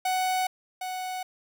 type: tone pair in turn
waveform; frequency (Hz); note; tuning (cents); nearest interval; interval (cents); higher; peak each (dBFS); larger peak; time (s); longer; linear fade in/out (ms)
45% pulse; 744 / 741.1; F#5 / F#5; +9 / +3; unison; 6; first; -24 / -31; first; 0.05-0.47 / 0.81-1.23; neither; 5
effects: 10-bit